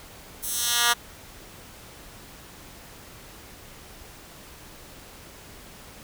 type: tone with high-pass filter sweep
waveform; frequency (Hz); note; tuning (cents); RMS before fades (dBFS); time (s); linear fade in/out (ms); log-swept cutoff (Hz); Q
10% pulse; 238; A#3; +36; -24; 0.42-0.94; 20; 12000 to 1300; 0.74
effects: pink hiss -46 dBFS RMS until 6.03 s